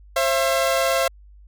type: tone pair together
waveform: sawtooth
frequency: 534.3 / 673 Hz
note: C5 / E5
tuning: +36 / +36 cents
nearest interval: major third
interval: 400 cents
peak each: -17 dBFS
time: 0.16-1.08 s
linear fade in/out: 5 ms
effects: added 50 Hz sine -44 dBFS peak until 1.47 s